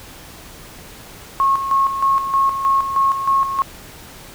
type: tone with tremolo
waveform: sine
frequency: 1089 Hz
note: C#6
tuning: 31 cents flat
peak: -12 dBFS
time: 1.4-3.62 s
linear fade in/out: 0 ms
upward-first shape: square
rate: 3.2 Hz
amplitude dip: 60%
effects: pink hiss -39 dBFS RMS until 4.34 s